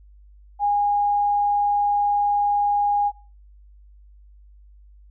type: tone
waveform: sine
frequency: 819 Hz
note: G#5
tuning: 24 cents flat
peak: -17 dBFS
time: 0.59-3.12 s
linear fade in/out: 50 ms
effects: noise-tail reverb RT60 0.4 s tail -23 dB re dry + added 50 Hz sine -46 dBFS peak until 5.1 s